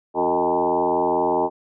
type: tone with frequency modulation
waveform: sine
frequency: 622.3 Hz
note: D#5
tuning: in tune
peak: -17 dBFS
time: 0.14-1.5 s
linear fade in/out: 50 ms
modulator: 84.6 Hz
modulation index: 3.9
effects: none